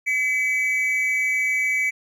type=tone pair together; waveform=triangle; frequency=2029 / 2282 Hz; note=B6 / C#7; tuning=+46 / +50 cents; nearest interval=major second; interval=204 cents; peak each=-23 / -19 dBFS; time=0.06-1.91 s; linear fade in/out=20 ms; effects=none